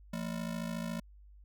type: ring-modulated tone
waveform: square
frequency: 200 Hz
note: G3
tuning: 35 cents sharp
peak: -33 dBFS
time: 0.13-1 s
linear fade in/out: 5 ms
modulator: 27 Hz
effects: added 50 Hz sine -53 dBFS peak until 1.44 s